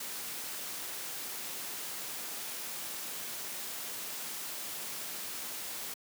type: noise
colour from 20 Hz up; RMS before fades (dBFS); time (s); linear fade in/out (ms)
white; -40; 0-5.94; 5
effects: high-pass 150 Hz 12 dB/octave